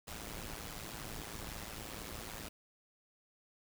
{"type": "noise with amplitude modulation", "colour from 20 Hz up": "pink", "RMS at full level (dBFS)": -42, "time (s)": [0.07, 2.49], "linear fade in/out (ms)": 10, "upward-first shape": "sine", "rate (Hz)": 110, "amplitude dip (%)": 75, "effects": []}